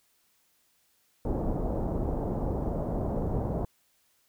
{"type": "low-pass noise", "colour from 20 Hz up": "pink", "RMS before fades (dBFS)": -30, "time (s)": [1.25, 3.65], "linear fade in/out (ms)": 2, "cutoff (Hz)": 750, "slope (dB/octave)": 24, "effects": ["white hiss -69 dBFS RMS until 4.28 s"]}